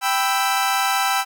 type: chord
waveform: sawtooth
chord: E minor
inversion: first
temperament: equal with one note detuned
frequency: 784 / 993.5 / 1318.5 Hz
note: G5 / B5 / E6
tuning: 0 / +10 / 0 cents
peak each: -17 / -21 / -19 dBFS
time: 0.01-1.25 s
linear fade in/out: 50 ms
effects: none